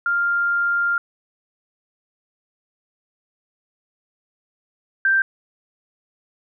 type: tone pair in turn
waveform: sine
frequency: 1398 / 1569.2 Hz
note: F6 / G6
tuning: +1 / +1 cents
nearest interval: major second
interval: 200 cents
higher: second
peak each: -17 / -14 dBFS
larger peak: second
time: 0.06-0.98 / 5.05-5.22 s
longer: first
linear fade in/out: 2 ms
effects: none